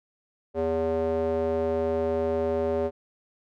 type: tone with band-pass filter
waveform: square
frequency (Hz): 81.3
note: E2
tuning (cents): -23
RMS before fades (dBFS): -26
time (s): 0.54-2.91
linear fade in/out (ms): 50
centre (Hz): 490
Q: 4.9
effects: none